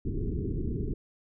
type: low-pass noise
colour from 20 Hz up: pink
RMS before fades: -31 dBFS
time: 0.05-0.94 s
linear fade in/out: 5 ms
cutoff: 430 Hz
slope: 96 dB/octave
effects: none